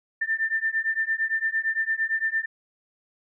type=beating tone pair; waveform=sine; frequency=1784 / 1792.8 Hz; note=A6 / A6; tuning=+23 / +32 cents; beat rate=8.8 Hz; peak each=-26 dBFS; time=0.21-2.46 s; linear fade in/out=10 ms; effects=none